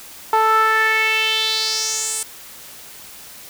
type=tone with band-pass filter sweep; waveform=sawtooth; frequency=440 Hz; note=A4; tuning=in tune; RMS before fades=-18 dBFS; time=0.33-2.23 s; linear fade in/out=2 ms; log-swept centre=1000 to 9000 Hz; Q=3.9; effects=white hiss -39 dBFS RMS until 3.49 s